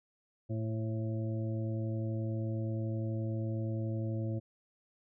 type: harmonic tone with a mistuned harmonic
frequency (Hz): 111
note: A2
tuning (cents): +16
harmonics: 1 / 2 / 3 / 5 / 6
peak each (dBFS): -33 / -41 / -41 / -45 / -52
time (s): 0.49-4.4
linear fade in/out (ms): 20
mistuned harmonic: 5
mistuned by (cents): -34
effects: none